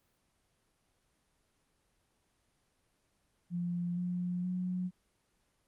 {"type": "tone with pitch steps", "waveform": "sine", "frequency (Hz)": [174.61, 178.18, 181.81], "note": ["F3", "F3", "F#3"], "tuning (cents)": [0, 35, -30], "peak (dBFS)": -32, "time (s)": [3.5, 4.91], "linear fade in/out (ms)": 50, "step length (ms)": 470, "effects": ["pink hiss -75 dBFS RMS until 5.67 s", "Opus 24 kbps"]}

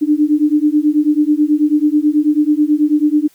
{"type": "beating tone pair", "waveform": "sine", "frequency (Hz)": [295.3, 304.5], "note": ["D4", "D#4"], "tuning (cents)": [10, -37], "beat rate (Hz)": 9.2, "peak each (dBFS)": -13, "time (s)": [0.01, 3.28], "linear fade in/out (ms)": 20, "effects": ["white hiss -52 dBFS RMS until 3.34 s"]}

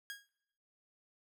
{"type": "tone with exponential decay", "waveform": "sawtooth", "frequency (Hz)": 1638, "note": "G#6", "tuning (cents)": -24, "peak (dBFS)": -36, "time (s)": [0.1, 0.29], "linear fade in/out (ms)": 0, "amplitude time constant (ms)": 41, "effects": ["noise-tail reverb RT60 0.9 s tail -25 dB re dry"]}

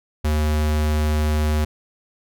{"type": "tone", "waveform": "square", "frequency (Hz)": 76.1, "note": "D#2", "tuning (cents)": -38, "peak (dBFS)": -18, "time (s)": [0.24, 1.65], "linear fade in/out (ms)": 10, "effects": []}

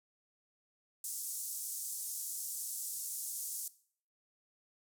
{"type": "band-pass noise", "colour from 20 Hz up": "white", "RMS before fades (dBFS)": -41, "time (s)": [1.04, 3.68], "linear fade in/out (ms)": 2, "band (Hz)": [6400, 13000], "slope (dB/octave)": 24, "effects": ["noise-tail reverb RT60 0.5 s tail -17 dB re dry"]}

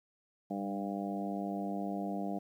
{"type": "harmonic tone with a mistuned harmonic", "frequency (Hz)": 99.8, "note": "G2", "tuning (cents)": 32, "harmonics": [2, 3, 4, 5, 6, 7, 8], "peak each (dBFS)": [-37, -40, -47, -47, -46, -41, -47], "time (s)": [0.5, 2.39], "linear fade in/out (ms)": 10, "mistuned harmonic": 2, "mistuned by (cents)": -19, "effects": ["11-bit"]}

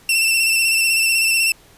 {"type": "tone with vibrato", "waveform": "sawtooth", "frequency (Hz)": 2685, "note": "E7", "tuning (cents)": 31, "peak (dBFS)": -11, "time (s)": [0.09, 1.52], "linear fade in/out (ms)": 2, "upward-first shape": "square", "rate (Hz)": 16, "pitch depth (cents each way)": 29, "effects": ["pink hiss -49 dBFS RMS until 1.77 s", "resampled to 32000 Hz"]}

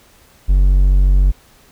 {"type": "tone", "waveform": "triangle", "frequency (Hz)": 47.06, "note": "F#1", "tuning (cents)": 30, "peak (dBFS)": -6, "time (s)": [0.48, 1.32], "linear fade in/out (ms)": 20, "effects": ["pink hiss -49 dBFS RMS until 1.71 s"]}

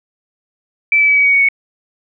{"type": "tone with pitch steps", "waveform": "sine", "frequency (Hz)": [2321, 2304, 2286, 2269, 2252, 2235, 2219], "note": ["D7", "D7", "D7", "C#7", "C#7", "C#7", "C#7"], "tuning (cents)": [-21, -34, -47, 40, 27, 14, 1], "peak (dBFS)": -8, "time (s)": [0.92, 1.487], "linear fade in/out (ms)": 2, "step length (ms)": 81, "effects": []}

